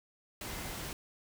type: tone in noise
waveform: sine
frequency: 2066 Hz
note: C7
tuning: 22 cents flat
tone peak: -52 dBFS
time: 0.46-0.73 s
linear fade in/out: 2 ms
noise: pink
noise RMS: -41 dBFS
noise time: 0.41-0.93 s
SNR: -14 dB
effects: none